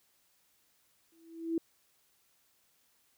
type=tone with exponential growth; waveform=sine; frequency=329.6 Hz; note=E4; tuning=in tune; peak=-26 dBFS; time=1.12-1.58 s; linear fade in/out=2 ms; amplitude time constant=100 ms; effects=white hiss -71 dBFS RMS until 3.17 s